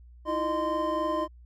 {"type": "tone cluster", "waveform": "triangle", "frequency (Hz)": [317.4, 340.9, 613, 1036], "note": ["D#4", "F4", "D#5", "C6"], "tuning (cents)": [35, -42, -26, -17], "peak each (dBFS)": [-31, -33, -28, -28], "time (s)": [0.25, 1.28], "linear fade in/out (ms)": 50, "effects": ["added 60 Hz sine -48 dBFS peak until 1.45 s"]}